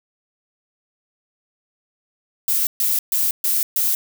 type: noise bursts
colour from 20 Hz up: violet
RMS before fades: -19 dBFS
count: 5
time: 2.48-3.95 s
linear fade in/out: 2 ms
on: 190 ms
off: 130 ms
effects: none